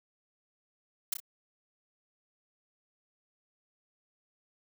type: noise with echo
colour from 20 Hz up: blue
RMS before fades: -30 dBFS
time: 1.12-1.14 s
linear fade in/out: 5 ms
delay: 31 ms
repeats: 2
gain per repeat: -7 dB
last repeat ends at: 1.202 s
effects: none